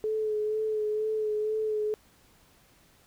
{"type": "tone with vibrato", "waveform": "sine", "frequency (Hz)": 429.8, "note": "A4", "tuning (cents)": -41, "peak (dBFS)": -26, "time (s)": [0.04, 1.94], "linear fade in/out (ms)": 0, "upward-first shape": "sine", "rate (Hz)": 2.1, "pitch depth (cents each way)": 24, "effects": ["pink hiss -61 dBFS RMS until 3.06 s"]}